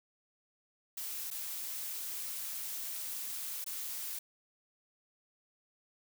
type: noise with dropouts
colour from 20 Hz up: blue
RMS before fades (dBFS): -40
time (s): 0.97-4.19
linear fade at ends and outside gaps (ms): 5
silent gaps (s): 1.304-1.311 / 3.643-3.663
effects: none

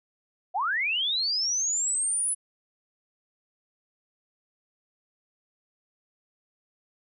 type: linear sweep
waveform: sine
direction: up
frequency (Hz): 662 to 10210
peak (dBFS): -24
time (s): 0.54-2.35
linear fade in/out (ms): 20
effects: none

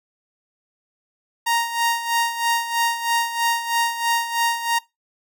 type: tone with tremolo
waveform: sawtooth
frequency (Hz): 932.3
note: A#5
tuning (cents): 0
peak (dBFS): -13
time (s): 1.46-4.79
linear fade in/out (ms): 10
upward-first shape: sine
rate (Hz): 3.1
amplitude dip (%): 70
effects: noise-tail reverb RT60 0.2 s tail -22 dB re dry

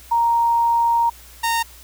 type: tone pair in turn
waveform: sine / sawtooth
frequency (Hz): 933 / 921.8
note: A#5 / A#5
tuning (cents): +1 / -20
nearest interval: unison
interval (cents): 21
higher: first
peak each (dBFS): -14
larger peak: neither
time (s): 0.11-1.1 / 1.43-1.63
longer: first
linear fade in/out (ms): 10
effects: added 60 Hz sine -45 dBFS peak until 1.83 s + white hiss -45 dBFS RMS until 1.83 s

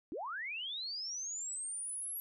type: linear sweep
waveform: sine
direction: up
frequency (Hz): 258.7 to 11530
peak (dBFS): -38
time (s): 0.12-2.2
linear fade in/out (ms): 0
effects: none

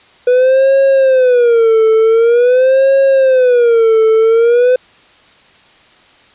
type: tone with vibrato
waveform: triangle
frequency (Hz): 490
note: B4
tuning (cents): -14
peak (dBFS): -4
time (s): 0.27-4.76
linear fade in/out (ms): 5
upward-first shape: sine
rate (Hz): 0.46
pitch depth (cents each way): 180
effects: white hiss -45 dBFS RMS until 6.34 s + resampled to 8000 Hz

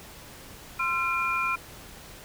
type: tone cluster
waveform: sine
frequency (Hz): 1040 / 1361 / 2404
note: C6 / F6 / D7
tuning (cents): -11 / -45 / +40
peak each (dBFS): -31 / -28 / -28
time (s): 0.79-1.56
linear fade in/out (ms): 10
effects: pink hiss -46 dBFS RMS until 2.24 s

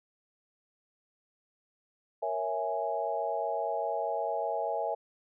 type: chord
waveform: sine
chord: A# half-diminished seventh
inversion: none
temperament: equal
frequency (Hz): 466.2 / 554.4 / 659.3 / 830.6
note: A#4 / C#5 / E5 / G#5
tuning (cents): 0 / 0 / 0 / 0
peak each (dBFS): -37 / -36 / -33 / -34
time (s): 2.22-4.95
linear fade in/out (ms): 10
effects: none

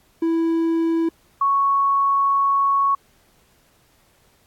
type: tone pair in turn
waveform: triangle / sine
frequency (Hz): 329.6 / 1108.6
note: E4 / C#6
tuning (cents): 0 / 0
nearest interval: octave + major sixth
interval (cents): 2100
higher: second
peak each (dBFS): -15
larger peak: neither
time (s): 0.22-1.09 / 1.41-2.95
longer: second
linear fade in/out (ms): 5
effects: pink hiss -59 dBFS RMS until 4.46 s + AAC 64 kbps

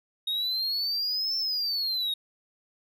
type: exponential two-way sweep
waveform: triangle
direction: up then down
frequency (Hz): 3729 to 5370 to 3729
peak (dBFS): -25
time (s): 0.27-2.14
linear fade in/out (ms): 5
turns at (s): 1.37
effects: none

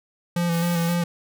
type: tone with vibrato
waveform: square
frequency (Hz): 170.8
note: F3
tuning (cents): -38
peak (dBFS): -21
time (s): 0.36-1.04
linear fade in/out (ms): 5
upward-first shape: square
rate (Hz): 3.8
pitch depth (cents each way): 24
type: noise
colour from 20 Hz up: white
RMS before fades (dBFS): -37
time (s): 0.5-0.97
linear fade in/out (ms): 50
effects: none

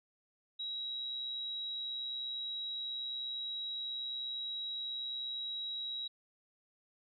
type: tone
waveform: sine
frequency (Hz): 3857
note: B7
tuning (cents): -42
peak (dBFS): -37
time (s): 0.59-6.08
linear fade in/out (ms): 10
effects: none

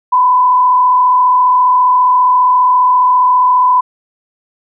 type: tone with frequency modulation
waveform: sine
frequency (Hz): 1002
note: B5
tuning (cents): +25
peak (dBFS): -6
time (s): 0.12-3.81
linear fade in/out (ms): 10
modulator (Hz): 34.8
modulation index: 0.48
effects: none

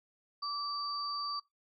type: tone pair together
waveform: sine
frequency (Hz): 1160 / 4640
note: D6 / D8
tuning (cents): -22 / -22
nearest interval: 2 octaves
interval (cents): 2400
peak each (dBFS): -36 / -38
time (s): 0.42-1.4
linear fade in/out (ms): 10
effects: noise-tail reverb RT60 0.2 s tail -22 dB re dry

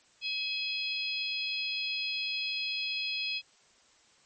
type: harmonic tone with a mistuned harmonic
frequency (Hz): 833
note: G#5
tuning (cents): +5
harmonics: 3 / 4 / 5 / 6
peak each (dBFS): -34 / -36 / -38 / -40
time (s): 0.21-3.42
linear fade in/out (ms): 50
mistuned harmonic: 3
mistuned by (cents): +37
effects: white hiss -63 dBFS RMS until 4.25 s + MP3 32 kbps

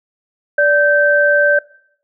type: tone pair together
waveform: sine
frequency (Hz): 582.5 / 1555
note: D5 / G6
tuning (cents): -14 / -14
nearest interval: octave + perfect fourth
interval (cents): 1700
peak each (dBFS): -12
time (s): 0.58-1.59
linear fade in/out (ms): 5
effects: noise-tail reverb RT60 0.7 s tail -22 dB re dry

